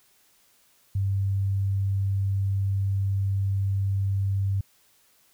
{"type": "tone", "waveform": "sine", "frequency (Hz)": 98, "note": "G2", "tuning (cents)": 0, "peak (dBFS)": -22, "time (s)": [0.95, 4.61], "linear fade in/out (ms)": 5, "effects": ["white hiss -62 dBFS RMS until 5.33 s"]}